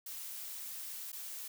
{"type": "noise with dropouts", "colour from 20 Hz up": "blue", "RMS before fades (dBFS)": -44, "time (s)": [0.06, 1.48], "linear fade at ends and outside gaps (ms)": 5, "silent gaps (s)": [1.119, 1.128], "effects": []}